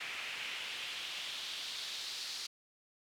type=noise with band-pass filter sweep; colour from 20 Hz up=pink; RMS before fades=-42 dBFS; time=0-2.47 s; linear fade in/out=10 ms; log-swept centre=2400 to 4500 Hz; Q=2.5; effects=none